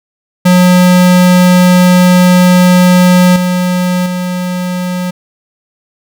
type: tone with level steps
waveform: square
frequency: 180.5 Hz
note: F#3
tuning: 43 cents flat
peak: -4 / -10 / -14 dBFS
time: 0.45-5.11 s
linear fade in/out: 10 ms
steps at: 3.36 / 4.06 s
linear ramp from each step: 2 ms
effects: none